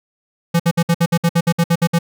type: tone bursts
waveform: square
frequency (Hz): 169.2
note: E3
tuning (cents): +45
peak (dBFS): -12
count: 13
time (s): 0.54-1.989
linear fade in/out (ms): 10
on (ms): 57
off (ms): 59
effects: none